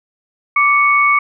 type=tone pair together; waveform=sine; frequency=1167 / 2218 Hz; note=D6 / C#7; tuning=-11 / 0 cents; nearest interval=major seventh; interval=1111 cents; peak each=-12 dBFS; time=0.56-1.19 s; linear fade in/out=5 ms; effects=none